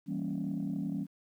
sine chord, E diminished seventh, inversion none, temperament equal, 164.81 / 196 / 233.1 / 277.2 Hz, E3 / G3 / Bb3 / Db4, 0 / 0 / 0 / 0 cents, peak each -37 / -35 / -39 / -36 dBFS, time 0.06-1.07 s, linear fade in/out 50 ms, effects tanh soft clip ceiling -26 dBFS + 11-bit

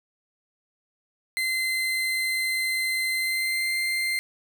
35% pulse tone with pitch glide, 2065 to 2089 Hz, C7 to C7, -23 to -3 cents, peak -22 dBFS, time 1.37-4.19 s, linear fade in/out 0 ms, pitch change +20 cents, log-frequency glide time 3.12-3.77 s, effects none

